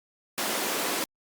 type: high-pass noise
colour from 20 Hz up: pink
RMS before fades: -29 dBFS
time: 0.38-1.04 s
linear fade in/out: 0 ms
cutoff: 250 Hz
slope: 24 dB/octave
effects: Opus 48 kbps